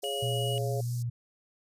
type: high-pass noise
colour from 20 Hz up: pink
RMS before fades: -48 dBFS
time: 0.02-1.03 s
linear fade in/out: 10 ms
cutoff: 4700 Hz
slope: 48 dB/octave
type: harmonic tone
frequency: 138.59 Hz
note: C#3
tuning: in tune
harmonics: 3 / 4 / 5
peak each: -35 / -36 / -38 dBFS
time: 0.03-0.81 s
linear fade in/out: 5 ms
type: tone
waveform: square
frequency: 2910 Hz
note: F#7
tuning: 29 cents flat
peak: -35 dBFS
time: 0.04-0.58 s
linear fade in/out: 0 ms
type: tone with vibrato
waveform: sine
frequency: 120.3 Hz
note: B2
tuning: 45 cents flat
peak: -29 dBFS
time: 0.22-1.1 s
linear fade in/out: 10 ms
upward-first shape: triangle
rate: 4.5 Hz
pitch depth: 21 cents each way
effects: resampled to 32000 Hz